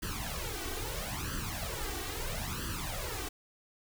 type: noise with flanger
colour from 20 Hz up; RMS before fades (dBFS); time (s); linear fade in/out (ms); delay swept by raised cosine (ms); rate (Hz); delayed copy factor
pink; -37; 0.02-3.29; 10; 0.65 to 2.65; 0.76; +0.85
effects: none